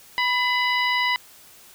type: harmonic tone with a mistuned harmonic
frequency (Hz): 984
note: B5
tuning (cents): -7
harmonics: 1 / 2 / 3 / 4 / 5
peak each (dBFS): -24 / -22 / -28 / -32 / -34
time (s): 0.18-1.16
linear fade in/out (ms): 0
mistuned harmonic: 2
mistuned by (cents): +42
effects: white hiss -49 dBFS RMS until 1.74 s